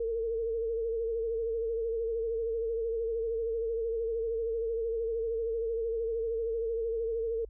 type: tone with vibrato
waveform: sine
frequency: 455.9 Hz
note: A#4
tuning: 39 cents flat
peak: -29 dBFS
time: 0-7.45 s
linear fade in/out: 5 ms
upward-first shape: sine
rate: 13 Hz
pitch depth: 46 cents each way
effects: added 50 Hz sine -46 dBFS peak until 7.49 s